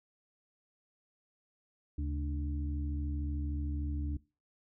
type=harmonic tone with a mistuned harmonic; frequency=73.42 Hz; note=D2; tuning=in tune; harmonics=1 / 2 / 3 / 4; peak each=-33 / -45 / -50 / -41 dBFS; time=1.98-4.17 s; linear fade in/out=5 ms; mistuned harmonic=2; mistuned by=-120 cents; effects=noise-tail reverb RT60 0.3 s tail -21 dB re dry